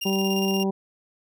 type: tone with tremolo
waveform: 30% pulse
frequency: 2800 Hz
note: F7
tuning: 4 cents sharp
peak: -24 dBFS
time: 0.01-0.64 s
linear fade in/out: 10 ms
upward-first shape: square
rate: 17 Hz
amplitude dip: 45%
type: harmonic tone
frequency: 193.7 Hz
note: G3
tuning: 20 cents flat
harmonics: 1 / 2 / 3 / 4 / 5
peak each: -23 / -26 / -36 / -34 / -38 dBFS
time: 0.05-0.71 s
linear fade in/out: 10 ms
effects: none